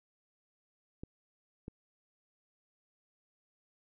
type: clicks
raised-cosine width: 3 ms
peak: -29 dBFS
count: 2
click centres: 1.035 / 1.681 s
effects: none